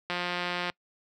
click train, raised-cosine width 0.3 ms, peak -15 dBFS, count 107, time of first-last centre 0.1-0.699 s, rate 177 Hz, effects noise-tail reverb RT60 0.1 s tail -25 dB re dry + high-pass 100 Hz 12 dB/octave

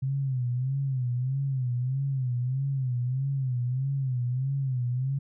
sine tone with vibrato, 130 Hz, C3, 11 cents flat, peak -25 dBFS, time 0.02-5.19 s, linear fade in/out 10 ms, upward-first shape sine, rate 1.6 Hz, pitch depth 110 cents each way, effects none

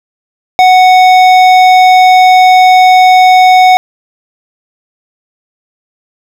sine tone with hard clipping, 740 Hz, F#5, in tune, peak -3 dBFS, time 0.59-3.77 s, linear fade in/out 0 ms, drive 12 dB, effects none

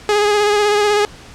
sawtooth tone with vibrato, 415.3 Hz, G#4, in tune, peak -8 dBFS, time 0.09-1.05 s, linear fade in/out 0 ms, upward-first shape sine, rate 16 Hz, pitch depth 28 cents each way, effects pink hiss -39 dBFS RMS until 1.34 s + low-pass 7000 Hz 12 dB/octave

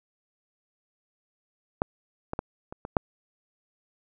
clicks, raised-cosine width 1 ms, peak -9 / -16 / -14 / -24 / -21 / -6 dBFS, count 6, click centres 1.819 / 2.334 / 2.391 / 2.725 / 2.851 / 2.968 s, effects none

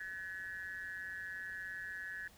sine tone with amplitude modulation, 1707 Hz, G#6, 47 cents sharp, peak -37 dBFS, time 0-2.28 s, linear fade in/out 5 ms, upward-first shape sine, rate 183 Hz, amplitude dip 100%, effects added 82 Hz sine -70 dBFS peak until 2.37 s + pink hiss -62 dBFS RMS until 2.37 s

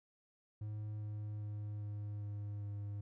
triangle tone with pitch steps, 106.1 / 105.31 / 104.52 / 103.74 / 102.96 / 102.19 Hz, G#2 / G#2 / G#2 / G#2 / G#2 / G#2, +38 / +25 / +12 / -1 / -15 / -27 cents, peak -38 dBFS, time 0.61-3.01 s, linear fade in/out 5 ms, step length 400 ms, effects none

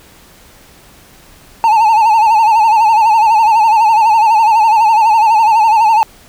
triangle tone with vibrato, 880 Hz, A5, in tune, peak -4 dBFS, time 1.64-6.03 s, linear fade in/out 0 ms, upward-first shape sine, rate 12 Hz, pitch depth 84 cents each way, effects pink hiss -42 dBFS RMS until 6.28 s

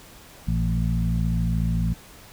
harmonic tone with a mistuned harmonic, 56.5 Hz, A1, 47 cents sharp, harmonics 1 / 2 / 3 / 4, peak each -24 / -26 / -25 / -32 dBFS, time 0.47-1.94 s, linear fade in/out 10 ms, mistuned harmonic 2, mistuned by +40 cents, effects pink hiss -47 dBFS RMS until 2.32 s

